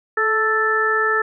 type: harmonic tone with a mistuned harmonic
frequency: 440 Hz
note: A4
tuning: in tune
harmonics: 1 / 2 / 3 / 4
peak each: -22 / -30 / -20 / -19 dBFS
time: 0.17-1.22 s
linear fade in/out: 5 ms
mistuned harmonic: 1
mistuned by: -20 cents
effects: none